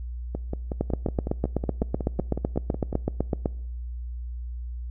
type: two click trains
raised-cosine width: 2 ms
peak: -16 / -10 dBFS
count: 15 / 22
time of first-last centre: 0.35-2.928 / 0.81-3.458 s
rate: 5.43 / 7.93 Hz
effects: noise-tail reverb RT60 0.8 s tail -24 dB re dry + added 60 Hz sine -31 dBFS peak until 4.9 s